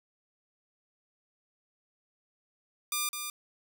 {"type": "tone with echo", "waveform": "5% pulse", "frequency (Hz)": 1200, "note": "D6", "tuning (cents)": 37, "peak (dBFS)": -17, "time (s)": [2.92, 3.09], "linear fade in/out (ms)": 2, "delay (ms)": 210, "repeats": 1, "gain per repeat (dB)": -6, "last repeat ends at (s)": 3.3, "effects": []}